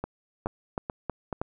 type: two click trains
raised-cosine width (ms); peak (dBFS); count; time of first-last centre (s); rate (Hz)
1; -17 / -15; 4 / 4; 0.04-1.328 / 0.46-1.415; 2.33 / 3.14
effects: none